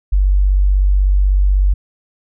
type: tone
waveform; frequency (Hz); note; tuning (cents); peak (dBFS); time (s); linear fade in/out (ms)
sine; 48.11; G1; -32; -9; 0.12-1.74; 10
effects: none